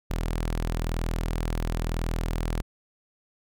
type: tone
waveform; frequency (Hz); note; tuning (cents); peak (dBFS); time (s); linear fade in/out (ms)
sawtooth; 40.97; E1; -10; -22; 0.1-2.62; 10
effects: none